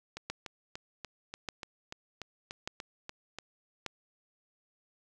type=two click trains; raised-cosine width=0.2 ms; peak=-18 / -23 dBFS; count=4 / 12; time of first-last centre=0.3-3.863 / 0.17-3.386 s; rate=0.842 / 3.42 Hz; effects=none